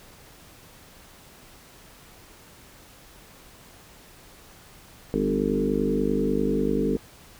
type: harmonic tone with a mistuned harmonic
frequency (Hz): 50.2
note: G1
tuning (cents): +42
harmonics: 1 / 3 / 4 / 5 / 6 / 7 / 8 / 9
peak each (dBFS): -34 / -34 / -28 / -28 / -29 / -34 / -29 / -28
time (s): 5.14-6.97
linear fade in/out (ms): 0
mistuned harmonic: 5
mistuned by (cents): +22
effects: pink hiss -50 dBFS RMS until 7.39 s